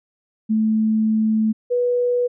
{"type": "tone pair in turn", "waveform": "sine", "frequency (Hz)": [218.5, 489.3], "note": ["A3", "B4"], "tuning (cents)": [-12, -16], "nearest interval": "octave + major second", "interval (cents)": 1396, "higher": "second", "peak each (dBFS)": [-15, -16], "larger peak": "first", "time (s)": [[0.49, 1.53], [1.7, 2.28]], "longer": "first", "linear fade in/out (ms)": 20, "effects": []}